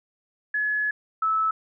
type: tone pair in turn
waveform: sine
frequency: 1700 / 1305.2 Hz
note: G#6 / E6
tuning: +40 / -18 cents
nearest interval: perfect fourth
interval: 458 cents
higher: first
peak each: -22 / -20 dBFS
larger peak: second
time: 0.54-0.91 / 1.22-1.51 s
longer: first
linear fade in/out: 5 ms
effects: none